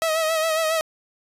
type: tone with vibrato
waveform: sawtooth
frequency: 640 Hz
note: D#5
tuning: 49 cents sharp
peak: -16 dBFS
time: 0.02-0.81 s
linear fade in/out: 0 ms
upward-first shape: sine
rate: 7.3 Hz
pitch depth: 45 cents each way
effects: resampled to 32000 Hz